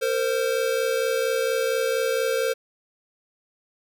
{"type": "tone pair together", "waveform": "square", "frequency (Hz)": [459, 523.3], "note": ["A#4", "C5"], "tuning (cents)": [-27, 0], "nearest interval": "major second", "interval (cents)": 227, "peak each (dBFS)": -25, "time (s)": [0.01, 2.54], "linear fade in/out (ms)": 20, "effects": []}